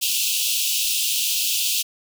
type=high-pass noise; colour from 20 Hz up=pink; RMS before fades=-22 dBFS; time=0.01-1.83 s; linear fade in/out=20 ms; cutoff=2600 Hz; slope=96 dB/octave; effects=none